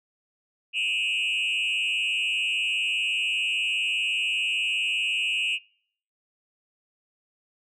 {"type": "tone with frequency modulation", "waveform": "sine", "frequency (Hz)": 2703, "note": "E7", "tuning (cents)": 43, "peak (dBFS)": -21, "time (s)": [0.73, 5.59], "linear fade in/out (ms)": 50, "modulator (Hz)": 105, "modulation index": 2.1, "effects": ["noise-tail reverb RT60 0.6 s tail -26 dB re dry", "tanh soft clip ceiling -22 dBFS"]}